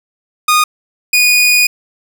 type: tone pair in turn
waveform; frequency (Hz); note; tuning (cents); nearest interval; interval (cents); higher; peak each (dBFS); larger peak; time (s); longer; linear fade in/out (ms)
sawtooth; 1232 / 2464; D#6 / D#7; -17 / -17; octave; 1200; second; -4; neither; 0.48-0.64 / 1.13-1.67; second; 5
effects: none